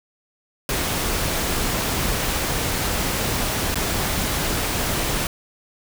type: noise with dropouts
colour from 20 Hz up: pink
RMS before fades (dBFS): -23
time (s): 0.69-5.27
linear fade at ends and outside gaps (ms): 1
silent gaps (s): 3.744-3.756
effects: none